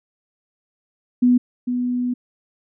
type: tone pair in turn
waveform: sine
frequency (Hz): 246.9 / 246.9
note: B3 / B3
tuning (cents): 0 / 0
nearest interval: unison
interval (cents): 0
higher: neither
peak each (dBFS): -11 / -19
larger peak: first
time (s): 1.22-1.38 / 1.67-2.14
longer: second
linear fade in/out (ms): 10
effects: none